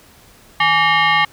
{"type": "tone with frequency modulation", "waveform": "sine", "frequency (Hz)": 159.7, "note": "D#3", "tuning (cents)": 45, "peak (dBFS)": -11, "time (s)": [0.6, 1.25], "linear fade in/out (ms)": 5, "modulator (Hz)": 997, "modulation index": 2.6, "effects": ["pink hiss -47 dBFS RMS until 1.32 s"]}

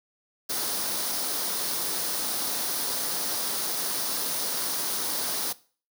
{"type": "noise with comb filter", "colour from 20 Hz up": "white", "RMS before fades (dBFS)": -29, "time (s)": [0.49, 5.53], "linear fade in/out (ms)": 10, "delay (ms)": 0.2, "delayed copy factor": 0.5, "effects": ["noise-tail reverb RT60 0.4 s tail -19 dB re dry", "high-pass 200 Hz 12 dB/octave"]}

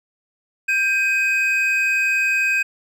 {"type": "tone pair together", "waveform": "triangle", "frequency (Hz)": [1585, 2516], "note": ["G6", "D#7"], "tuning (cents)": [19, 19], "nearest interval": "minor sixth", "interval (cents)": 800, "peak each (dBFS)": [-20, -16], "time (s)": [0.68, 2.63], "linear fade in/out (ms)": 10, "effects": []}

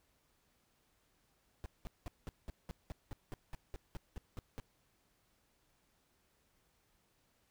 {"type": "noise bursts", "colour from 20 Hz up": "brown", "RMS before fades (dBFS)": -43, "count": 15, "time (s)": [1.64, 4.6], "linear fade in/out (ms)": 0, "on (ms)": 20, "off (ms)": 190, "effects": ["pink hiss -75 dBFS RMS until 7.5 s"]}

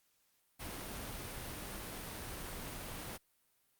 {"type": "noise", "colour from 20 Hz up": "pink", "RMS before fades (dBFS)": -44, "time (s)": [0.59, 3.18], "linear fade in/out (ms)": 20, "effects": ["white hiss -75 dBFS RMS until 3.79 s", "Opus 48 kbps"]}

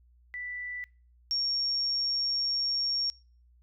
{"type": "tone pair in turn", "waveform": "sine", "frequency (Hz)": [1975.5, 5533], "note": ["B6", "F8"], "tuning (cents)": [0, -17], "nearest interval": "octave + tritone", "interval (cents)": 1783, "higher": "second", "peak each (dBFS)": [-35, -26], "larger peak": "second", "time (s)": [[0.34, 0.84], [1.31, 3.1]], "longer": "second", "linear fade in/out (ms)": 0, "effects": ["noise-tail reverb RT60 0.4 s tail -25 dB re dry", "added 60 Hz sine -58 dBFS peak until 3.62 s"]}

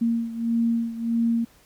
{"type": "beating tone pair", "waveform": "sine", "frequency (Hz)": [230.9, 232.5], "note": ["A#3", "A#3"], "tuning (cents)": [-16, -4], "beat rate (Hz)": 1.6, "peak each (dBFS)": [-22, -26], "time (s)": [0.01, 1.45], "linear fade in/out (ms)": 10, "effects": ["pink hiss -56 dBFS RMS until 1.65 s", "MP3 96 kbps"]}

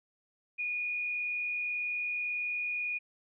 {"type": "tone with frequency modulation", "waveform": "sine", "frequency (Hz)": 2450, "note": "D#7", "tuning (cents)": -27, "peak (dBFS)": -31, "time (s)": [0.58, 2.99], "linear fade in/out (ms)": 20, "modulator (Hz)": 61.8, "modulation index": 0.5, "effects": []}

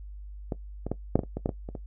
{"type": "clicks", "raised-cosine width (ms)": 2, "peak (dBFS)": [-16, -19, -14, -6, -12, -24, -18, -12, -15, -24, -22], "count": 11, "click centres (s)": [0.522, 0.866, 0.916, 1.156, 1.192, 1.235, 1.37, 1.459, 1.492, 1.689, 1.752], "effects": ["noise-tail reverb RT60 0.1 s tail -17 dB re dry", "added 50 Hz sine -39 dBFS peak until 1.86 s"]}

